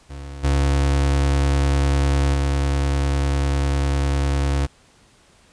35% pulse tone with level steps, 70 Hz, C#2, 18 cents sharp, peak -30 / -14 / -16 dBFS, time 0.09-4.67 s, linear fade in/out 20 ms, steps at 0.43 / 2.33 s, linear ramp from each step 20 ms, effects pink hiss -54 dBFS RMS until 5.52 s + resampled to 22050 Hz

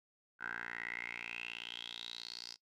10% pulse tone with band-pass filter sweep, 58.6 Hz, A#1, 10 cents sharp, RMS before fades -45 dBFS, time 0.39-2.57 s, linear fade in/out 50 ms, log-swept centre 1500 to 5000 Hz, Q 8.5, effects noise-tail reverb RT60 0.1 s tail -19 dB re dry

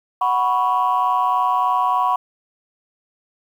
sine chord, F# suspended fourth, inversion none, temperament just, 740 / 986.7 / 1110 Hz, F#5 / B5 / C#6, 0 / -2 / +2 cents, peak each -20 / -18 / -19 dBFS, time 0.21-2.16 s, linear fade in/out 5 ms, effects tanh soft clip ceiling -9 dBFS + 8-bit

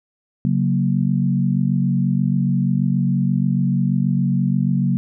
sine chord, F# major, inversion second, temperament equal, 138.59 / 185 / 233.1 Hz, C#3 / F#3 / A#3, 0 / 0 / 0 cents, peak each -19 / -19 / -22 dBFS, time 0.45-4.97 s, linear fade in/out 0 ms, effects none

